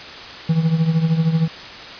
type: tone with tremolo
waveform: triangle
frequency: 162.1 Hz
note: E3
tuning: 29 cents flat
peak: -9 dBFS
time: 0.49-1.48 s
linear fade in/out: 5 ms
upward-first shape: triangle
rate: 13 Hz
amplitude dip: 75%
effects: white hiss -34 dBFS RMS until 1.99 s + resampled to 11025 Hz